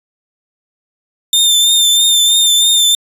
sawtooth tone with vibrato, 3594 Hz, A7, 36 cents sharp, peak -5 dBFS, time 1.33-2.95 s, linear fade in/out 2 ms, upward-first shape triangle, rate 3.1 Hz, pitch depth 36 cents each way, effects resampled to 32000 Hz

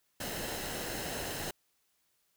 pink noise with comb filter, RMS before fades -38 dBFS, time 0.2-1.51 s, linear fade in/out 5 ms, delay 0.86 ms, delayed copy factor -0.5, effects white hiss -75 dBFS RMS until 2.36 s

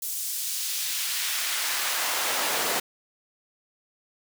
pink noise with high-pass filter sweep, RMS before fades -28 dBFS, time 0.02-2.8 s, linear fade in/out 5 ms, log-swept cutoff 8100 to 420 Hz, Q 0.76, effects none

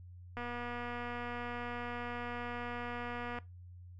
click train, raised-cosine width 0.5 ms, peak -27 dBFS, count 728, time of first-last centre 0.37-3.387 s, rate 241 Hz, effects noise-tail reverb RT60 0.2 s tail -19 dB re dry + added 89 Hz sine -49 dBFS peak until 3.99 s

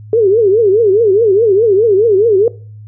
sine tone with vibrato, 420 Hz, G#4, 19 cents sharp, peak -6 dBFS, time 0.13-2.48 s, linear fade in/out 2 ms, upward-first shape triangle, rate 4.8 Hz, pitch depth 240 cents each way, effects noise-tail reverb RT60 0.4 s tail -20 dB re dry + added 106 Hz sine -30 dBFS peak until 2.87 s

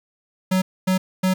square tone bursts, 186.5 Hz, F#3, 14 cents sharp, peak -17 dBFS, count 3, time 0.51-1.34 s, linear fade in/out 10 ms, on 110 ms, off 250 ms, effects 9-bit

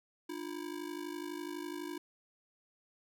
square ring-modulated tone, 325 Hz, E4, 24 cents flat, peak -37 dBFS, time 0.29-1.98 s, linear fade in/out 5 ms, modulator 26 Hz, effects none

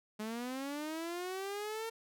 sawtooth linear sweep, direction up, 210 to 457.2 Hz, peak -34 dBFS, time 0.19-1.9 s, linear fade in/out 10 ms, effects none

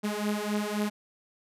sawtooth beating tone pair, 207.1 / 210.9 Hz, G#3 / G#3, -5 / +27 cents, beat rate 3.8 Hz, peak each -27 / -27 dBFS, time 0.03-0.9 s, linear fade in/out 20 ms, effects resampled to 32000 Hz

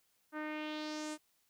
sawtooth tone with low-pass filter sweep, 305.6 Hz, D#4, 31 cents flat, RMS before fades -41 dBFS, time 0.32-1.18 s, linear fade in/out 50 ms, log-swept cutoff 1500 to 9000 Hz, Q 2.6, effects white hiss -75 dBFS RMS until 1.49 s

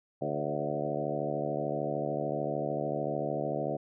harmonic tone with a mistuned harmonic, 73.42 Hz, D2, in tune, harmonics 2 / 3 / 4 / 5 / 6 / 7 / 8 / 9 / 10, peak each -38 / -41 / -39 / -39 / -39 / -39 / -37 / -37 / -40 dBFS, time 0.21-3.77 s, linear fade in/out 10 ms, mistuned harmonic 8, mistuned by -24 cents, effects none

